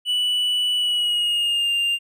triangle tone with pitch glide, 2960 to 2797 Hz, F#7 to F7, 0 to +2 cents, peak -17 dBFS, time 0.05-1.99 s, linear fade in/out 50 ms, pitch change -98 cents, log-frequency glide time 0.76-1.72 s, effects none

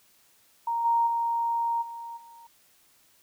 sine tone with level steps, 931 Hz, A#5, 2 cents flat, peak -25 / -20 / -24 / -36 / -47 dBFS, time 0.67-2.47 s, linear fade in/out 5 ms, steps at 0.84 / 1.06 / 1.81 / 2.16 s, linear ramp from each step 20 ms, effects white hiss -62 dBFS RMS until 3.22 s

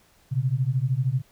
sine beating tone pair, 123.5 / 136.5 Hz, B2 / C#3, 0 / -26 cents, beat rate 13 Hz, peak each -24 / -24 dBFS, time 0.31-1.22 s, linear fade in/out 20 ms, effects pink hiss -60 dBFS RMS until 1.31 s

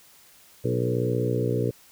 harmonic tone with a mistuned harmonic, 60.9 Hz, B1, 24 cents flat, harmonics 2 / 3 / 4 / 5 / 6 / 7 / 8 / 9, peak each -26 / -33 / -34 / -32 / -33 / -29 / -30 / -39 dBFS, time 0.64-1.71 s, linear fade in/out 10 ms, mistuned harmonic 8, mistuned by -21 cents, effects white hiss -54 dBFS RMS until 1.91 s

